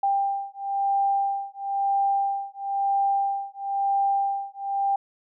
sine beating tone pair, 792 / 793 Hz, G5 / G5, +18 / +20 cents, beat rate 1 Hz, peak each -25 dBFS, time 0.03-4.96 s, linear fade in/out 5 ms, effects none

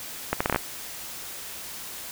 accelerating click train, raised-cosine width 0.5 ms, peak -7 dBFS, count 7, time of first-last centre 0.33-0.561 s, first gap 75 ms, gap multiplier 0.72, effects white hiss -38 dBFS RMS until 2.11 s

